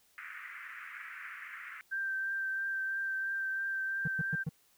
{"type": "band-pass noise", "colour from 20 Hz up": "white", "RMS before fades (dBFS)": -46, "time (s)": [0.18, 1.81], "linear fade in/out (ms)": 0, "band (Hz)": [1300, 2200], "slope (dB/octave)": 48}
{"type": "tone with vibrato", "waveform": "sine", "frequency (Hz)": 1568, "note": "G6", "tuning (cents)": 0, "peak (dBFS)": -32, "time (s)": [1.91, 4.44], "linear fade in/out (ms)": 20, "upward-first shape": "triangle", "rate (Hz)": 3, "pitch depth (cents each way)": 18}
{"type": "tone bursts", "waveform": "triangle", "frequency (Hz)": 156.8, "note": "D#3", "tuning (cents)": 14, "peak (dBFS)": -29, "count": 4, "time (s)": [4.05, 4.492], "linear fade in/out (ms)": 5, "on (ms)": 28, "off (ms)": 110}
{"effects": ["white hiss -68 dBFS RMS until 4.77 s"]}